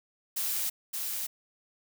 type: noise with echo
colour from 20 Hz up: blue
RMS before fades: -31 dBFS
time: 0.36-0.7 s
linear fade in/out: 10 ms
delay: 570 ms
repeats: 1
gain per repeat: -3 dB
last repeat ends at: 1.27 s
effects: none